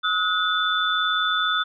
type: tone cluster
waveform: sine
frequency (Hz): 1276 / 1458 / 3515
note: D#6 / F#6 / A7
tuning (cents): +43 / -26 / -2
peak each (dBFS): -24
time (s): 0.03-1.64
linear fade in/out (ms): 20
effects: none